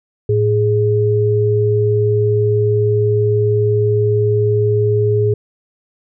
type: tone pair together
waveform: sine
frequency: 110 / 416.2 Hz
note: A2 / G#4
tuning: 0 / +4 cents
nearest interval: octave + major seventh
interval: 2304 cents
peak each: -14 dBFS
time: 0.29-5.34 s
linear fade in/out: 5 ms
effects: none